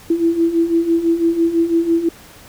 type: beating tone pair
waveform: sine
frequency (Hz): 329.6 / 335.6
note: E4 / E4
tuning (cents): 0 / +31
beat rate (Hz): 6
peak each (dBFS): -19 / -14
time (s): 0.1-2.09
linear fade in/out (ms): 5
effects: pink hiss -42 dBFS RMS until 2.48 s